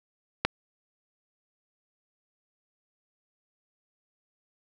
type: click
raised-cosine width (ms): 0.3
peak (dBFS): -6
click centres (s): 0.45
effects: none